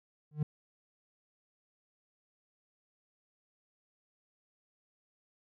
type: tone with exponential growth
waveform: triangle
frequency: 150.5 Hz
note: D3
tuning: 43 cents sharp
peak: -22 dBFS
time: 0.31-0.43 s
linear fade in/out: 5 ms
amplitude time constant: 25 ms
effects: none